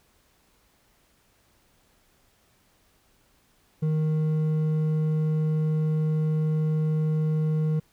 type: tone with hard clipping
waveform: sine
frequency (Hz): 155.56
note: D#3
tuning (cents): 0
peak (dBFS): -23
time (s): 3.82-7.8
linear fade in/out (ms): 10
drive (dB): 5
effects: pink hiss -64 dBFS RMS until 7.92 s